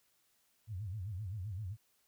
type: tone with vibrato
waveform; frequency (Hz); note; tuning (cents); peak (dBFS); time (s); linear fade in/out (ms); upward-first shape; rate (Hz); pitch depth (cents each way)
sine; 99; G2; +18; -38; 0.67-1.77; 50; sine; 7.7; 210
effects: white hiss -74 dBFS RMS until 2.07 s